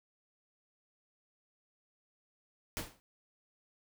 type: noise with exponential decay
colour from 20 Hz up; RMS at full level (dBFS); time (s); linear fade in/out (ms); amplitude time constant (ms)
pink; -34; 2.77-3; 0; 49
effects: none